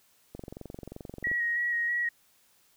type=click train; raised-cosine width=2 ms; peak=-27 dBFS; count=23; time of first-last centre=0.35-1.315 s; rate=22.8 Hz
type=tone with vibrato; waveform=sine; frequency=1900 Hz; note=A#6; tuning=33 cents sharp; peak=-26 dBFS; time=1.24-2.09 s; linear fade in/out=5 ms; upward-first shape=square; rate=3.1 Hz; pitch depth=17 cents each way
effects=white hiss -65 dBFS RMS until 2.76 s